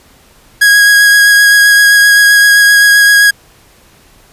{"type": "tone with vibrato", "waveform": "45% pulse", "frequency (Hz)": 1651, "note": "G#6", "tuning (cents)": -11, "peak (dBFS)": -3, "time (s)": [0.61, 3.31], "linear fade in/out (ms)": 10, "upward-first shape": "sine", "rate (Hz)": 7.7, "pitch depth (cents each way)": 12, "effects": ["pink hiss -44 dBFS RMS until 4.32 s", "resampled to 32000 Hz"]}